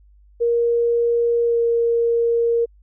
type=tone with pitch glide; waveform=sine; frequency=470.5 to 466.7 Hz; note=A#4 to A#4; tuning=+16 to +2 cents; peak=-15 dBFS; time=0.4-2.66 s; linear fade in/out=20 ms; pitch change=-14 cents; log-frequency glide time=1.45-1.58 s; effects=added 50 Hz sine -48 dBFS peak until 2.82 s